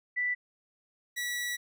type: tone pair in turn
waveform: sine / sawtooth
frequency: 1975.5 / 1942.7 Hz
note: B6 / B6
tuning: 0 / -29 cents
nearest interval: unison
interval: 29 cents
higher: first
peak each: -27 / -28 dBFS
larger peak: first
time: 0.16-0.35 / 1.16-1.57 s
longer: second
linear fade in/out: 20 ms
effects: none